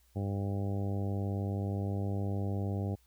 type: harmonic tone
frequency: 99.3 Hz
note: G2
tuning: 23 cents sharp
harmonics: 1 / 2 / 3 / 4 / 5 / 6 / 7 / 8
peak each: -32 / -38 / -42 / -44 / -46 / -48 / -49 / -50 dBFS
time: 0.15-2.96 s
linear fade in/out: 20 ms
effects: added 60 Hz sine -65 dBFS peak until 3.06 s + white hiss -70 dBFS RMS until 3.06 s